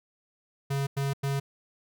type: tone bursts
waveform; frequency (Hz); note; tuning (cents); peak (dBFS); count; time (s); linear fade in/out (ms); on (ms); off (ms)
square; 138.59; C#3; 0; -27; 3; 0.7-1.4; 10; 170; 95
effects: none